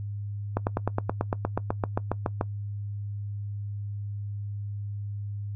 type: slowing click train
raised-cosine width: 1 ms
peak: -11 dBFS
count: 16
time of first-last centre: 0.57-2.411 s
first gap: 99 ms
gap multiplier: 1.03
effects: noise-tail reverb RT60 0.1 s tail -20 dB re dry + added 102 Hz sine -31 dBFS peak until 5.55 s